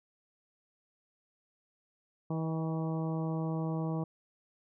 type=harmonic tone with a mistuned harmonic; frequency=161.1 Hz; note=E3; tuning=39 cents flat; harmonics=1 / 2 / 3 / 4 / 5 / 6 / 7; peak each=-32 / -38 / -42 / -44 / -46 / -48 / -49 dBFS; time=2.3-4.04 s; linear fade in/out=5 ms; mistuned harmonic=4; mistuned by=-22 cents; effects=none